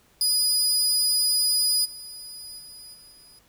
25% pulse tone with level steps, 4945 Hz, D#8, 12 cents flat, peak -15 / -33 / -37 / -43 / -45 dBFS, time 0.21-3.39 s, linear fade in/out 2 ms, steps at 1.84 / 2.58 / 2.93 / 3.11 s, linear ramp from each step 20 ms, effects pink hiss -60 dBFS RMS until 3.48 s

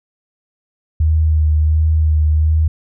sine tone with vibrato, 77.78 Hz, D#2, in tune, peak -10 dBFS, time 1-2.68 s, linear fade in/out 5 ms, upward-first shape sine, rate 1.4 Hz, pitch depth 24 cents each way, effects none

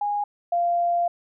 sine tone pair in turn, 823 / 693.2 Hz, G#5 / F5, -16 / -13 cents, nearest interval minor third, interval 297 cents, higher first, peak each -22 / -19 dBFS, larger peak second, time 0.01-0.24 / 0.52-1.08 s, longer second, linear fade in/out 5 ms, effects none

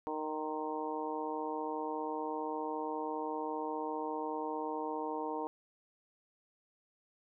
harmonic tone with a mistuned harmonic, 154.9 Hz, D#3, 7 cents flat, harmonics 2 / 3 / 4 / 5 / 6 / 7, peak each -41 / -40 / -46 / -43 / -40 / -47 dBFS, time 0.07-5.47 s, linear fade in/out 0 ms, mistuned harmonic 7, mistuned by -42 cents, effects none

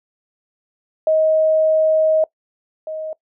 sine tone pair in turn, 630 / 627.8 Hz, D#5 / D#5, +21 / +15 cents, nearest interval unison, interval 6 cents, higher first, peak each -12 / -24 dBFS, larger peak first, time 1.07-2.24 / 2.87-3.13 s, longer first, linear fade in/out 2 ms, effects noise-tail reverb RT60 0.1 s tail -21 dB re dry

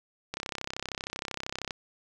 click train, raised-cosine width 0.2 ms, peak -16 dBFS, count 46, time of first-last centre 0.34-1.708 s, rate 32.9 Hz, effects none

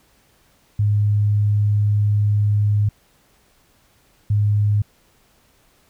sine tone bursts at uneven times, 103.83 Hz, G#2, in tune, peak -14 dBFS, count 2, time 0.79-2.89 / 4.3-4.82 s, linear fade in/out 5 ms, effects pink hiss -58 dBFS RMS until 5.89 s

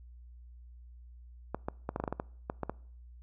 clicks, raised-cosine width 1 ms, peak -19 dBFS, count 12, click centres 1.546 / 1.685 / 1.891 / 1.961 / 2 / 2.039 / 2.078 / 2.126 / 2.199 / 2.499 / 2.633 / 2.696 s, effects noise-tail reverb RT60 0.6 s tail -24 dB re dry + added 60 Hz sine -49 dBFS peak until 3.22 s

